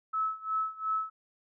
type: tone with tremolo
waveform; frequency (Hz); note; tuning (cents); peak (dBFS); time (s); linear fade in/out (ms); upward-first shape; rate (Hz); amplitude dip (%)
sine; 1299; E6; -26; -26; 0.13-1.1; 10; sine; 2.8; 90
effects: none